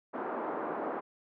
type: band-pass noise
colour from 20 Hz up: pink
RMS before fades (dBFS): -36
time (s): 0.13-1.01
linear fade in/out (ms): 20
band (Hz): 280 to 1300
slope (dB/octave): 24
effects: none